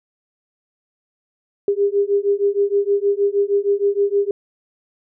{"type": "beating tone pair", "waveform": "sine", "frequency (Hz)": [399.8, 406.2], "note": ["G4", "G#4"], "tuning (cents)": [34, -38], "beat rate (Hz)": 6.4, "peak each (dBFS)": -18, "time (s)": [1.68, 4.31], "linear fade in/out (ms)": 2, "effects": []}